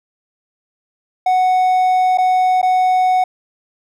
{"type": "tone with dropouts", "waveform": "triangle", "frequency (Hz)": 740, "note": "F#5", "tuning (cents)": 0, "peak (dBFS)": -9, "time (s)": [1.26, 3.24], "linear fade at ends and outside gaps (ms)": 5, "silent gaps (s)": [[2.175, 2.183], [2.616, 2.628]], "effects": []}